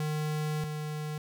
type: tone pair in turn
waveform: square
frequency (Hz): 152.6 / 151.99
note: D#3 / D#3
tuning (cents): -33 / -40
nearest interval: unison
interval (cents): 7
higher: first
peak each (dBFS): -30 / -34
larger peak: first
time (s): 0-0.64 / 0.64-1.18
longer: first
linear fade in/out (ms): 2
effects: none